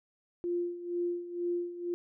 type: tone with tremolo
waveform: sine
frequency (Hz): 349.2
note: F4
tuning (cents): 0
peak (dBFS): -28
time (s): 0.44-1.94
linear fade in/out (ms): 0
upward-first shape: sine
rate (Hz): 2.1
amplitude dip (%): 75
effects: none